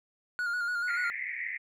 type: tone with vibrato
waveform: triangle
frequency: 1433 Hz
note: F6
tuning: 44 cents sharp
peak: -27 dBFS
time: 0.39-1.1 s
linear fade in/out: 0 ms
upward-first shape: square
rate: 6.9 Hz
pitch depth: 36 cents each way
type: band-pass noise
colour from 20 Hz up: pink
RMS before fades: -36 dBFS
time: 0.87-1.58 s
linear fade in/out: 20 ms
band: 1900 to 2200 Hz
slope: 96 dB/octave
effects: none